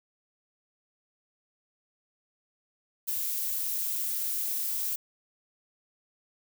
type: noise with ADSR envelope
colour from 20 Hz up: violet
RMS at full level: -28 dBFS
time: 3.07-4.96 s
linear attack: 23 ms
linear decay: 4 ms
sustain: -3 dB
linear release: 8 ms
effects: none